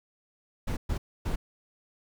brown noise bursts at uneven times, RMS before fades -29 dBFS, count 3, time 0.67-0.77 / 0.89-0.98 / 1.25-1.36 s, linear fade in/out 10 ms, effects none

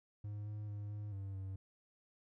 triangle tone with pitch steps, 103.9 / 105.3 / 103.1 / 104.3 / 97.8 / 96 Hz, G#2 / G#2 / G#2 / G#2 / G2 / G2, +1 / +24 / -12 / +8 / -4 / -36 cents, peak -39 dBFS, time 0.24-1.56 s, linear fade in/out 5 ms, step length 220 ms, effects none

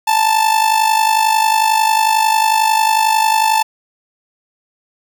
45% pulse tone with amplitude modulation, 880 Hz, A5, in tune, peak -8 dBFS, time 0.07-3.63 s, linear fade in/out 10 ms, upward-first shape sine, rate 51.1 Hz, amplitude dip 65%, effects none

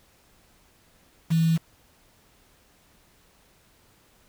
sine tone with quantisation, 163.4 Hz, E3, 15 cents flat, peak -18 dBFS, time 1.3-1.58 s, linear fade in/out 20 ms, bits 6, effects pink hiss -60 dBFS RMS until 4.28 s

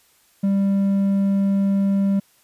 sine tone with hard clipping, 197 Hz, G3, 9 cents sharp, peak -17 dBFS, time 0.43-2.2 s, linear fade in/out 10 ms, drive 3 dB, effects white hiss -58 dBFS RMS until 2.43 s + resampled to 32000 Hz

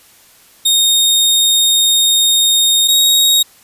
sawtooth tone pair in turn, 3703 / 3763 Hz, A#7 / A#7, -12 / +16 cents, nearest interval unison, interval 28 cents, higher second, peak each -6 / -5 dBFS, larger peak second, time 0.65-2.88 / 2.88-3.43 s, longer first, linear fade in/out 10 ms, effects white hiss -46 dBFS RMS until 3.63 s + resampled to 32000 Hz

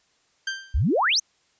sawtooth tone with exponential decay, 1573 Hz, G6, 6 cents sharp, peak -20 dBFS, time 0.47-0.82 s, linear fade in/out 5 ms, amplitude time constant 75 ms
sine exponential sweep, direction up, 50.5 to 6645 Hz, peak -18 dBFS, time 0.74-1.2 s, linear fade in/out 10 ms
effects white hiss -65 dBFS RMS until 1.59 s + resampled to 16000 Hz

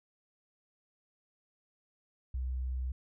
sine tone, 63.7 Hz, C2, 46 cents flat, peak -32 dBFS, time 2.34-2.92 s, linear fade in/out 5 ms, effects none

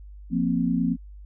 sine chord, F suspended fourth, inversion none, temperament just, 174.61 / 232.8 / 261.9 Hz, F3 / Bb3 / C4, 0 / -2 / +2 cents, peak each -25 dBFS, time 0.3-0.97 s, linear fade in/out 50 ms, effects added 50 Hz sine -40 dBFS peak until 1.25 s

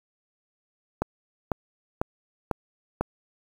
click train, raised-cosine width 1 ms, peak -10 dBFS, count 5, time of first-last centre 1.02-3.01 s, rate 2.01 Hz, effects 7-bit

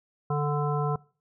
harmonic tone, 146.83 Hz, D3, in tune, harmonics 1 / 3 / 5 / 7 / 9, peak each -26 / -31 / -33 / -34 / -36 dBFS, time 0.3-0.96 s, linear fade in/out 5 ms, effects noise-tail reverb RT60 0.4 s tail -23 dB re dry

